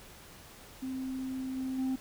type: tone with level steps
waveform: sine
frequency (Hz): 261.6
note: C4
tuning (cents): 0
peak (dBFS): -33 / -31 / -26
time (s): 0.82-1.96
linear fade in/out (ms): 10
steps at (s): 1.56 / 1.78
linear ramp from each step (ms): 10
effects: tanh soft clip ceiling -28 dBFS + pink hiss -52 dBFS RMS until 2 s